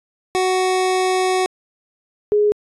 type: tone pair in turn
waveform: 25% pulse / sine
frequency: 371.7 / 417.2 Hz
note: F#4 / G#4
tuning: +8 / +8 cents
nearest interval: major second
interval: 200 cents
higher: second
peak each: -12 dBFS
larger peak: neither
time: 0.35-1.46 / 2.32-2.52 s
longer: first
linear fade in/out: 0 ms
effects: resampled to 24000 Hz